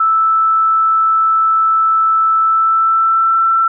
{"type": "tone with pitch glide", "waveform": "sine", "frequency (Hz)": [1317, 1338.5], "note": ["E6", "E6"], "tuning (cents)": [-2, 26], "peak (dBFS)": -9, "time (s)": [0, 3.68], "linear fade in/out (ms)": 5, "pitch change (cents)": 28, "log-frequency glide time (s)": [2.4, 3.42], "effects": []}